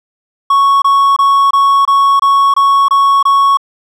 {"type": "tone bursts", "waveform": "triangle", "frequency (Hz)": 1108.7, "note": "C#6", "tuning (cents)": 0, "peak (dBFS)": -4, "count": 9, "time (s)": [0.5, 3.572], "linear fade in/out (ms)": 5, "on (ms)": 320, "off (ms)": 24, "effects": []}